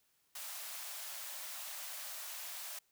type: high-pass noise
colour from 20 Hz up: white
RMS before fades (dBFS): -45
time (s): 0.35-2.79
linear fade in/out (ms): 5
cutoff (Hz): 560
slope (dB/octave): 96
effects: white hiss -75 dBFS RMS until 2.91 s